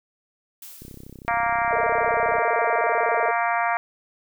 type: noise with exponential decay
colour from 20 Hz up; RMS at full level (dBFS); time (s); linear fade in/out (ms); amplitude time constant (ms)
blue; -39; 0.62-1.73; 2; 240
type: click train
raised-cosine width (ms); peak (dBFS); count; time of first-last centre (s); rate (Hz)
3; -28; 52; 0.82-2.384; 32.6
type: harmonic tone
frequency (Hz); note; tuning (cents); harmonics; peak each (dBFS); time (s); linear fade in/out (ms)
233.1; A#3; 0; 3 / 4 / 5 / 6 / 7 / 8 / 9 / 10; -24 / -26 / -28 / -30 / -31 / -32 / -33 / -34; 1.28-3.77; 0
type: tone with vibrato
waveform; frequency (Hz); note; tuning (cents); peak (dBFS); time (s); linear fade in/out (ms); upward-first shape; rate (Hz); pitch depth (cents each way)
sine; 540; C#5; -45; -24; 1.7-3.32; 20; square; 18; 290
effects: none